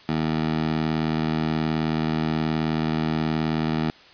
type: tone with high-pass filter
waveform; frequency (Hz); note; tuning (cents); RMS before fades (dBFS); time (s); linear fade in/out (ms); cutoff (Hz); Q
15% pulse; 78.8; D#2; +23; -24; 0.09-3.9; 0; 180; 1.3
effects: white hiss -49 dBFS RMS until 4.13 s + resampled to 11025 Hz